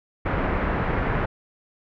pink low-pass noise, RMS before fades -24 dBFS, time 0.25-1.26 s, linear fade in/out 10 ms, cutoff 2000 Hz, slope 24 dB/octave, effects none

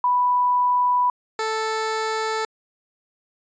sine / 15% pulse tone pair in turn, 987.8 / 440 Hz, B5 / A4, 0 / 0 cents, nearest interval octave + major second, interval 1400 cents, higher first, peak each -16 dBFS, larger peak neither, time 0.04-1.1 / 1.39-2.45 s, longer neither, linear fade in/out 2 ms, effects resampled to 16000 Hz

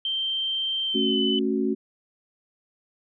sine tone with pitch glide, 3136 to 3012 Hz, G7 to F#7, 0 to +30 cents, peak -24 dBFS, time 0.05-1.39 s, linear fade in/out 2 ms, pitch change -70 cents, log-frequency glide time 0.85-1.19 s
sine chord, F# minor, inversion first, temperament equal with one note detuned, 220 / 274.8 / 370 Hz, A3 / C#4 / F#4, 0 / -15 / 0 cents, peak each -26 dBFS, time 0.94-1.75 s, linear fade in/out 20 ms
effects none

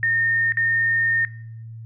sine tone with dropouts, 1829 Hz, A#6, 33 cents flat, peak -17 dBFS, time 0.03-1.25 s, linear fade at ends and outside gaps 1 ms, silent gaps 0.522-0.571 s, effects noise-tail reverb RT60 0.7 s tail -19 dB re dry + added 113 Hz sine -34 dBFS peak until 1.85 s

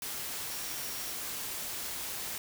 sine tone in noise, 5600 Hz, F8, 4 cents sharp, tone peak -47 dBFS, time 0.5-1.12 s, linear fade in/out 2 ms, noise white, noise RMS -38 dBFS, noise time 0.02-2.38 s, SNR -12 dB, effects none

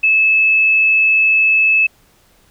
sine tone, 2606 Hz, E7, 20 cents flat, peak -9 dBFS, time 0.03-1.87 s, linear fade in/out 10 ms, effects pink hiss -53 dBFS RMS until 2.5 s

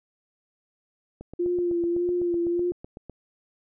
click train, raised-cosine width 2 ms, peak -26 dBFS, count 16, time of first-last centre 1.21-3.097 s, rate 7.95 Hz
sine tone with vibrato, 348.2 Hz, F4, 5 cents flat, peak -22 dBFS, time 1.39-2.72 s, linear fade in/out 10 ms, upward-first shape sine, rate 1.7 Hz, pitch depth 31 cents each way
effects none

